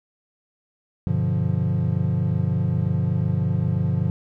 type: chord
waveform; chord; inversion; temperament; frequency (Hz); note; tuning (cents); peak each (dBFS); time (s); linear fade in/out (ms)
triangle; G dominant seventh; none; equal; 98 / 123.47 / 146.83 / 174.61; G2 / B2 / D3 / F3; 0 / 0 / 0 / 0; -23; 1.07-4.1; 0
effects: none